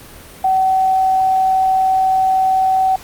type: tone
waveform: sine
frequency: 759 Hz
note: F#5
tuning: 44 cents sharp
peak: -11 dBFS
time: 0.44-2.96 s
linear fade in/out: 5 ms
effects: pink hiss -38 dBFS RMS until 3.03 s + Opus 32 kbps